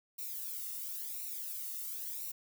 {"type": "noise with flanger", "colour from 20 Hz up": "violet", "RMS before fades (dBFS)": -41, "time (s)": [0.18, 2.32], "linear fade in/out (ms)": 10, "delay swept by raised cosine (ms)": [0.61, 1.26], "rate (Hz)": 0.96, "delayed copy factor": -0.95, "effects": []}